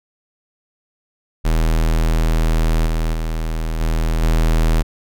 square tone with level steps, 40.24 Hz, E1, 41 cents flat, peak -14 / -17 / -20 / -16 / -13 dBFS, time 1.44-4.83 s, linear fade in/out 20 ms, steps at 2.86 / 3.13 / 3.8 / 4.22 s, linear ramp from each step 10 ms, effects none

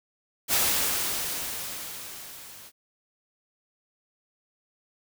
white noise with level ramp, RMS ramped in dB -22 to -47 dBFS, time 0.48-2.72 s, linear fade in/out 50 ms, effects none

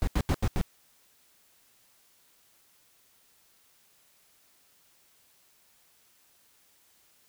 brown noise bursts, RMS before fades -25 dBFS, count 5, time 0.02-0.613 s, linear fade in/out 0 ms, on 53 ms, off 82 ms, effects white hiss -64 dBFS RMS until 7.28 s

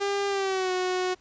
sawtooth tone with pitch glide, 400.4 to 367.2 Hz, G4 to F#4, +37 to -13 cents, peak -21 dBFS, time 0-1.15 s, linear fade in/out 20 ms, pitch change -150 cents, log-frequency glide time 0.28-0.72 s, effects pink hiss -60 dBFS RMS until 1.2 s + resampled to 16000 Hz

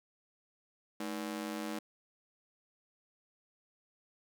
sawtooth ring-modulated tone, 265.2 Hz, C4, 23 cents sharp, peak -30 dBFS, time 1-1.79 s, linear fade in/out 5 ms, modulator 49.4 Hz, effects none

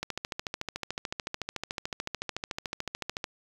click train, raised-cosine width 0.2 ms, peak -15 dBFS, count 45, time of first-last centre 0.03-3.242 s, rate 13.7 Hz, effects 7-bit

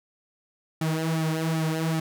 sawtooth tone with flanger, 160.3 Hz, E3, 48 cents flat, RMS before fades -26 dBFS, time 0.81-2 s, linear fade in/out 5 ms, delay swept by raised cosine 1.9 to 5.4 ms, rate 2.6 Hz, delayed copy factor -0.75, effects none

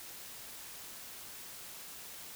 silence, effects white hiss -48 dBFS RMS until 2.35 s

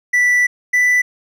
triangle tone pair in turn, 1969 / 1982.7 Hz, B6 / B6, -6 / +6 cents, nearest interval unison, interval 12 cents, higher second, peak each -9 dBFS, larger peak neither, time 0.13-0.47 / 0.73-1.02 s, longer first, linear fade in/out 10 ms, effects none

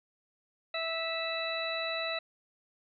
harmonic tone, 656 Hz, E5, 9 cents flat, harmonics 1 / 2 / 3 / 4 / 6, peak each -36 / -40 / -40 / -38 / -37 dBFS, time 0.74-2.19 s, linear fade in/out 5 ms, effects none

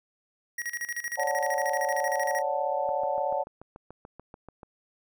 square tone with tremolo, 1900 Hz, A#6, 33 cents sharp, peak -30 dBFS, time 0.58-2.42 s, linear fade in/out 5 ms, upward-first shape square, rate 13 Hz, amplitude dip 80%
sine chord, D major seventh, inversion third, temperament just, 550.6 / 587.3 / 734.2 / 881 Hz, C#5 / D5 / F#5 / A5, -12 / 0 / -14 / +2 cents, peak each -31 dBFS, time 1.17-3.44 s, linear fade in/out 20 ms
click train, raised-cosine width 1 ms, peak -30 dBFS, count 13, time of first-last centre 2.89-4.632 s, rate 6.89 Hz
effects none

